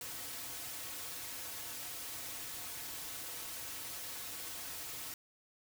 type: noise with comb filter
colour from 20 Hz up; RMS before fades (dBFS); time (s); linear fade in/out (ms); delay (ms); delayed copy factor
white; -44; 0.01-5.14; 2; 5; -0.7
effects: none